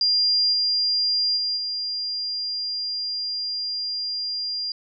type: tone with level steps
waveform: sine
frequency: 4800 Hz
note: D8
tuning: 37 cents sharp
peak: -17 / -19 / -22 / -25 dBFS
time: 0.01-4.72 s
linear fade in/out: 2 ms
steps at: 0.52 / 1.36 / 1.56 s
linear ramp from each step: 20 ms
effects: none